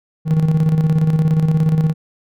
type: tone with tremolo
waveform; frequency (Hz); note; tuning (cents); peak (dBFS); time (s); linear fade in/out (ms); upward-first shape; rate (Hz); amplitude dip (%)
triangle; 158; D#3; +27; -8; 0.25-1.94; 50; square; 17; 50
effects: none